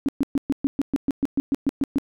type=tone bursts; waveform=sine; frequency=276.3 Hz; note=C#4; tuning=6 cents flat; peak=-17 dBFS; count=14; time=0.06-1.984 s; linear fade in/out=0 ms; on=26 ms; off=120 ms; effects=none